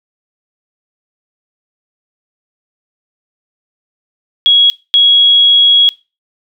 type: tone bursts at uneven times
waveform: sine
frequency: 3322 Hz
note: G#7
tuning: in tune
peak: -4 dBFS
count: 2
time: 4.46-4.7 / 4.94-5.89 s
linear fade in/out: 0 ms
effects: noise-tail reverb RT60 0.3 s tail -22 dB re dry